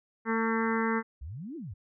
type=harmonic tone; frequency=225.3 Hz; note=A3; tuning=41 cents sharp; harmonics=1 / 2 / 4 / 5 / 6 / 7 / 8 / 9; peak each=-29 / -32 / -35 / -36 / -37 / -37 / -38 / -39 dBFS; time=0.25-1.03 s; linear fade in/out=50 ms
type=exponential two-way sweep; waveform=sine; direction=up then down; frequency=60 to 353.4 to 80.6 Hz; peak=-37 dBFS; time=1.21-1.74 s; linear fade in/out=10 ms; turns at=1.56 s
effects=none